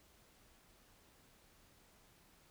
silence, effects pink hiss -67 dBFS RMS until 2.5 s

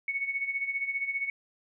sine tone with tremolo, 2217 Hz, C#7, in tune, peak -26 dBFS, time 0.08-1.3 s, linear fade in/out 2 ms, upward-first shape sine, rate 15 Hz, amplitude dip 70%, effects none

